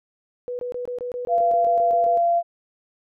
sine tone bursts, 491.7 Hz, B4, 8 cents flat, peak -26 dBFS, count 13, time 0.48-2.174 s, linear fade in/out 0 ms, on 110 ms, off 22 ms
sine tone, 687 Hz, F5, 29 cents flat, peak -16 dBFS, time 1.28-2.43 s, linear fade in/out 50 ms
effects none

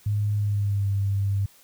sine tone with pitch glide, 103.83 to 99.2 Hz, G#2 to G2, 0 to +21 cents, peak -21 dBFS, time 0.06-1.46 s, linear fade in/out 5 ms, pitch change -79 cents, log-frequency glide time 0.36-0.9 s, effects white hiss -55 dBFS RMS until 1.63 s

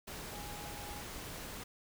sine tone in noise, 826 Hz, G#5, 10 cents flat, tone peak -49 dBFS, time 0.33-1.02 s, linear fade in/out 10 ms, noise pink, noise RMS -45 dBFS, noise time 0.07-1.64 s, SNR -7 dB, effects none

